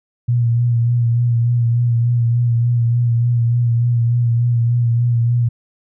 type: tone with vibrato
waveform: sine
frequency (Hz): 118.8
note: A#2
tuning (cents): +33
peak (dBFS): -12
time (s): 0.28-5.49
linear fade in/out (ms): 10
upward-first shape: sine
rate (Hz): 3.4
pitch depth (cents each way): 33
effects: none